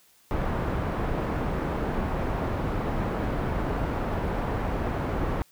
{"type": "low-pass noise", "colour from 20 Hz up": "pink", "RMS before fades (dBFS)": -28, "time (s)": [0.31, 5.42], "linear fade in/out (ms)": 0, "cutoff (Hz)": 1200, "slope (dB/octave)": 12, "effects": ["white hiss -60 dBFS RMS until 5.51 s"]}